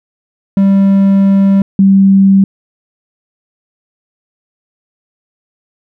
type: tone pair in turn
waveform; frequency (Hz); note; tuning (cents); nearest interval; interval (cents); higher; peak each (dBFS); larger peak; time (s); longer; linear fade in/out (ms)
triangle / sine; 196 / 194.53; G3 / G3; 0 / -13; unison; 13; first; -3; neither; 0.57-1.62 / 1.79-2.44; first; 2
effects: none